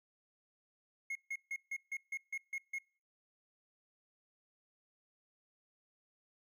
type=tone bursts; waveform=triangle; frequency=2162 Hz; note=C#7; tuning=44 cents flat; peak=-35 dBFS; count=9; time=1.1-2.786 s; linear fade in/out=5 ms; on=54 ms; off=150 ms; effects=noise-tail reverb RT60 0.5 s tail -26 dB re dry

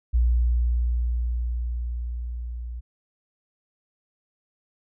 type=tone with level ramp; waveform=sine; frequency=59.6 Hz; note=A#1; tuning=39 cents sharp; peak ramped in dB=-16 to -31 dBFS; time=0.13-2.81 s; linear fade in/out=20 ms; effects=none

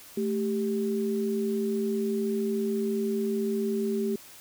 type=tone pair together; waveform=sine; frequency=218.7 / 392.6 Hz; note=A3 / G4; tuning=-10 / +3 cents; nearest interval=minor seventh; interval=1013 cents; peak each=-28 dBFS; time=0.17-4.16 s; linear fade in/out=5 ms; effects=white hiss -49 dBFS RMS until 4.4 s

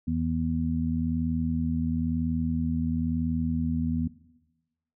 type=harmonic tone; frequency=81 Hz; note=E2; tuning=30 cents flat; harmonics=1 / 2 / 3; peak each=-31 / -31 / -27 dBFS; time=0.07-4.08 s; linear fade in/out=10 ms; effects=noise-tail reverb RT60 1.0 s tail -17 dB re dry

